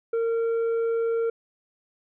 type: tone with tanh clipping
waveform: triangle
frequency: 458.8 Hz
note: A#4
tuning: 28 cents flat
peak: -23 dBFS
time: 0.13-1.3 s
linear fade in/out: 5 ms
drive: 9 dB
effects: none